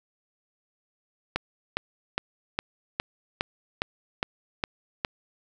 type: click train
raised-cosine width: 0.3 ms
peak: -9 dBFS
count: 10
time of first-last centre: 1.36-5.049 s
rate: 2.44 Hz
effects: 8-bit